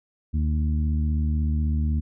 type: harmonic tone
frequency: 76.2 Hz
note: D#2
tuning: 36 cents flat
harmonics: 1 / 2 / 3 / 4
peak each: -21 / -31 / -30 / -42 dBFS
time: 0.33-2.01 s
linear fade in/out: 20 ms
effects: none